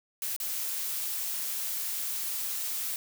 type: noise with dropouts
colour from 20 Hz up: blue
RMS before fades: -33 dBFS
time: 0.22-2.96 s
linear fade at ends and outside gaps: 1 ms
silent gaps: 0.364-0.401 s
effects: none